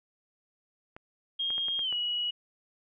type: clicks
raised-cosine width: 0.5 ms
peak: -29 dBFS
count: 6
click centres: 0.965 / 1.504 / 1.581 / 1.684 / 1.792 / 1.926 s
type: tone with pitch glide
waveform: sine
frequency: 3237 to 2917 Hz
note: G#7 to F#7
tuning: -45 to -25 cents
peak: -28 dBFS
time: 1.39-2.31 s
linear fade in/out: 10 ms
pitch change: -180 cents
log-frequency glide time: 1.81-1.93 s
effects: none